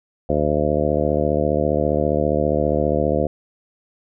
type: harmonic tone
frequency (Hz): 74.9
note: D2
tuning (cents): +35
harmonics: 1 / 2 / 3 / 4 / 5 / 6 / 7 / 8 / 9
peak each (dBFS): -26 / -26 / -26 / -26 / -26 / -26 / -22 / -26 / -26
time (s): 0.29-3.27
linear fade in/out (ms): 5
effects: none